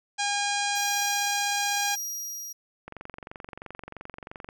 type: harmonic tone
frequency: 812 Hz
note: G#5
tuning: 39 cents flat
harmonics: 1 / 2 / 3 / 4 / 5 / 6 / 7 / 8 / 9 / 10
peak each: -29 / -32 / -34 / -35 / -36 / -37 / -37 / -38 / -39 / -39 dBFS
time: 0.18-1.96 s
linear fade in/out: 20 ms
type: tone with tremolo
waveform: sawtooth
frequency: 5720 Hz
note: F8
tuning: 41 cents sharp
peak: -28 dBFS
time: 0.75-2.53 s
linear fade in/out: 10 ms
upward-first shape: triangle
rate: 1 Hz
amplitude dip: 50%
type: click train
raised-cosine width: 0.5 ms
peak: -24 dBFS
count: 38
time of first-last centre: 2.88-4.489 s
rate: 23 Hz
effects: none